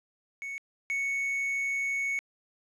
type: tone pair in turn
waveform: triangle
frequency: 2217 / 2217 Hz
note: C#7 / C#7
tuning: 0 / 0 cents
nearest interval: unison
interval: 0 cents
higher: neither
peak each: -33 / -26 dBFS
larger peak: second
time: 0.42-0.58 / 0.9-2.19 s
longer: second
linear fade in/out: 0 ms
effects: resampled to 24000 Hz + 11-bit